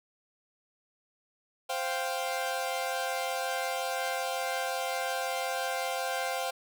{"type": "chord", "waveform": "sawtooth", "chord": "C suspended fourth", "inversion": "none", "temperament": "equal", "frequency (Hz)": [523.3, 698.5, 784], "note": ["C5", "F5", "G5"], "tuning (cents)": [0, 0, 0], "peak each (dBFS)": -31, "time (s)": [1.69, 6.51], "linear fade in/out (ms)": 10, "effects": []}